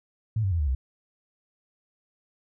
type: tone with pitch steps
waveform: sine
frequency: 110 / 96.32 / 84.33 / 73.84 / 64.66 Hz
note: A2 / G2 / E2 / D2 / C2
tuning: 0 / -30 / +40 / +10 / -20 cents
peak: -22 dBFS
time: 0.36-0.75 s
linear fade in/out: 5 ms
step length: 78 ms
effects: none